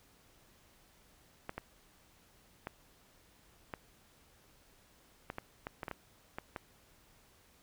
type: clicks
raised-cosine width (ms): 0.5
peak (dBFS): -24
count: 12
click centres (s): 1.494 / 1.58 / 2.671 / 3.738 / 5.301 / 5.384 / 5.669 / 5.832 / 5.882 / 5.913 / 6.385 / 6.562
effects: pink hiss -65 dBFS RMS until 7.62 s